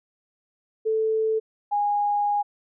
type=tone pair in turn; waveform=sine; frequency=440 / 822.3 Hz; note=A4 / G#5; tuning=0 / -17 cents; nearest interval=major seventh; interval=1083 cents; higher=second; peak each=-20 dBFS; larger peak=neither; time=0.85-1.4 / 1.71-2.43 s; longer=second; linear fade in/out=20 ms; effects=none